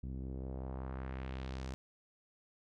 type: tone with low-pass filter sweep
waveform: sawtooth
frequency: 65.3 Hz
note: C2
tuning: 3 cents flat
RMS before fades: -42 dBFS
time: 0.03-1.74 s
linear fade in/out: 0 ms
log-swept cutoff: 210 to 7200 Hz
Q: 1.3
effects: none